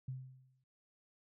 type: tone with exponential decay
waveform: sine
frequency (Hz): 130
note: C3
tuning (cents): -11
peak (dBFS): -37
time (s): 0.08-0.64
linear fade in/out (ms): 5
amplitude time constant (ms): 120
effects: none